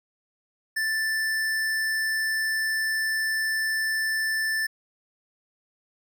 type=tone with hard clipping; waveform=sine; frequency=1764 Hz; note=A6; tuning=4 cents sharp; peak=-25 dBFS; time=0.76-4.67 s; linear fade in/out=10 ms; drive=18 dB; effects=none